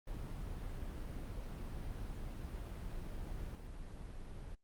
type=noise with level steps; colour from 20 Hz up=brown; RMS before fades=-43 / -47 dBFS; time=0.07-4.55 s; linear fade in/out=5 ms; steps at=3.55 s; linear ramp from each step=2 ms; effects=Opus 32 kbps